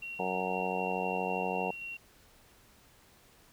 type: tone with tremolo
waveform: sine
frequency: 2741 Hz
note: F7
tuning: 33 cents flat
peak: -38 dBFS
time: 0.02-1.97 s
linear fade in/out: 5 ms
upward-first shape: square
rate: 3.9 Hz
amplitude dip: 25%
type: harmonic tone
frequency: 92.5 Hz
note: F#2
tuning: in tune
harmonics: 2 / 3 / 4 / 5 / 6 / 7 / 8 / 9 / 10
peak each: -39 / -46 / -42 / -37 / -41 / -42 / -36 / -40 / -40 dBFS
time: 0.19-1.71 s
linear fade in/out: 5 ms
effects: pink hiss -61 dBFS RMS until 3.52 s